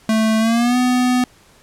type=tone with pitch glide; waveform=square; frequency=220 to 249.8 Hz; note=A3 to B3; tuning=0 to +20 cents; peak=-14 dBFS; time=0.09-1.24 s; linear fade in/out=2 ms; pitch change=+220 cents; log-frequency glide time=0.39-0.77 s; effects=pink hiss -50 dBFS RMS until 1.62 s + low-pass 11000 Hz 12 dB/octave